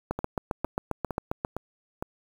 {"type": "two click trains", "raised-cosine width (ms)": 1, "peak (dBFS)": [-17, -13], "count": [5, 11], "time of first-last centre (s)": [[0.19, 2.025], [0.11, 1.449]], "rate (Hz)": [2.18, 7.47], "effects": ["7-bit"]}